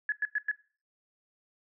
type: tone bursts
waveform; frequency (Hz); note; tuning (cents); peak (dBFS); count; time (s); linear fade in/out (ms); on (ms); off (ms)
sine; 1700; G#6; +40; -25; 4; 0.09-0.514; 2; 31; 100
effects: noise-tail reverb RT60 0.4 s tail -21 dB re dry